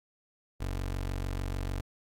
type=tone; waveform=25% pulse; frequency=46.7 Hz; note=F#1; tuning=17 cents sharp; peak=-28 dBFS; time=0.6-1.81 s; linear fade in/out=10 ms; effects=AAC 64 kbps